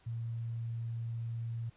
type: tone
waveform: sine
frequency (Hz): 115.6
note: A#2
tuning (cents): -14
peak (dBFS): -35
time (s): 0.06-1.7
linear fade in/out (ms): 10
effects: pink hiss -66 dBFS RMS until 1.76 s + resampled to 8000 Hz